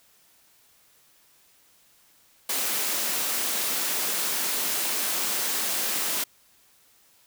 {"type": "high-pass noise", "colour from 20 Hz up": "white", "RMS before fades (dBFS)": -27, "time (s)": [2.49, 6.24], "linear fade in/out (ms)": 5, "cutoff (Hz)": 190, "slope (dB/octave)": 24, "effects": ["white hiss -60 dBFS RMS until 7.26 s"]}